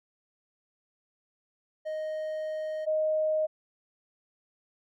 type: tone pair in turn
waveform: triangle / sine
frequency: 622.3 / 622.3 Hz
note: D#5 / D#5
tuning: 0 / 0 cents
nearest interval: unison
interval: 0 cents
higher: neither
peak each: -29 / -24 dBFS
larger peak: second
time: 1.85-2.86 / 2.86-3.47 s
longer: first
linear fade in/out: 20 ms
effects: none